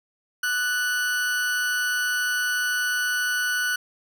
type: tone with amplitude modulation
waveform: 40% pulse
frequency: 1481 Hz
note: F#6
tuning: 1 cent sharp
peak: -20 dBFS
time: 0.43-3.76 s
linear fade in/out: 5 ms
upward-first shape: sine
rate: 268 Hz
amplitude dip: 35%
effects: none